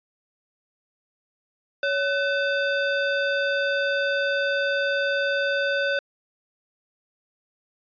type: ring-modulated tone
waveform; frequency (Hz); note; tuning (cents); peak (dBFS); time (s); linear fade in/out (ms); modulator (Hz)
square; 1035; C6; -19; -19; 1.83-5.99; 2; 475
effects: resampled to 11025 Hz